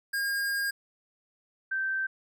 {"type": "tone pair in turn", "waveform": ["square", "sine"], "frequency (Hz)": [1619, 1556.6], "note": ["G#6", "G6"], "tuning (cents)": [-45, -13], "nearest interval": "minor second", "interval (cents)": 68, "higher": "first", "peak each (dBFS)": [-28, -27], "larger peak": "second", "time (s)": [[0.13, 0.71], [1.71, 2.07]], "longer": "first", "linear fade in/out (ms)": 10, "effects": []}